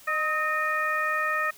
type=harmonic tone with a mistuned harmonic; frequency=613 Hz; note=D#5; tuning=26 cents flat; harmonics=1 / 2 / 3 / 4; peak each=-34 / -27 / -27 / -35 dBFS; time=0.07-1.51 s; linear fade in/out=10 ms; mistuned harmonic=2; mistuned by=+52 cents; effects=white hiss -51 dBFS RMS until 1.57 s